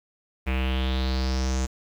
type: tone with low-pass filter sweep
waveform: square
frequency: 65 Hz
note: C2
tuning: 11 cents flat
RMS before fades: -25 dBFS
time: 0.46-1.67 s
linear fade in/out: 20 ms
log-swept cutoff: 2400 to 7000 Hz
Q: 4.9
effects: 8-bit